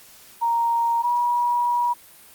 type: tone pair in turn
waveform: sine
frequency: 932.3 / 963 Hz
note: A#5 / B5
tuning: 0 / -44 cents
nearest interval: minor second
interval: 56 cents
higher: second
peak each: -18 / -18 dBFS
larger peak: neither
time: 0.41-1.03 / 1.03-1.94 s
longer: second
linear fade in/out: 20 ms
effects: white hiss -48 dBFS RMS until 2.34 s + Opus 48 kbps